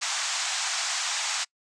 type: band-pass noise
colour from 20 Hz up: white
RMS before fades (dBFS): -29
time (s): 0.01-1.45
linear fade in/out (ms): 20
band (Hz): 700 to 7900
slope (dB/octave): 48
effects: noise-tail reverb RT60 0.1 s tail -26 dB re dry + resampled to 22050 Hz